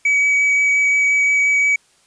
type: tone with vibrato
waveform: triangle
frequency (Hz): 2274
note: C#7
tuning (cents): +44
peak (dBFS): -11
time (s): 0.05-1.76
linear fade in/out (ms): 5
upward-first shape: sine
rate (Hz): 5.7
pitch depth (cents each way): 8
effects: white hiss -56 dBFS RMS until 2.06 s + resampled to 22050 Hz